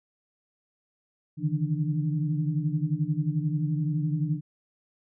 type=tone cluster; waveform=sine; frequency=140.8 / 151.7 / 163.2 / 297.6 Hz; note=C#3 / D#3 / E3 / D4; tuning=+27 / -44 / -17 / +23 cents; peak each=-33 / -27 / -29 / -35 dBFS; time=1.37-4.41 s; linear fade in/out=50 ms; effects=none